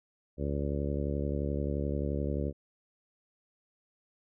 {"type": "harmonic tone", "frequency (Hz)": 71.5, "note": "D2", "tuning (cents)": -46, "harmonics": [1, 2, 3, 4, 5, 6, 7, 8], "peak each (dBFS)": [-33, -36, -38, -39, -40, -41, -41, -42], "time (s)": [0.37, 2.53], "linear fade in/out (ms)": 50, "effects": []}